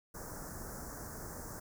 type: band-stop noise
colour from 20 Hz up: pink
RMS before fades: -45 dBFS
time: 0.14-1.6 s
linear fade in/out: 10 ms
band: 1700 to 5500 Hz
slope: 48 dB/octave
effects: none